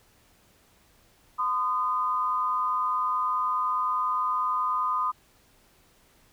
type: tone pair together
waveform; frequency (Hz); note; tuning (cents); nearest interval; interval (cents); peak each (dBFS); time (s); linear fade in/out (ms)
sine; 1021.4 / 1231; C6 / D#6; -42 / -19; minor third; 323; -27 / -26; 1.38-5.12; 20
effects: pink hiss -61 dBFS RMS until 6.32 s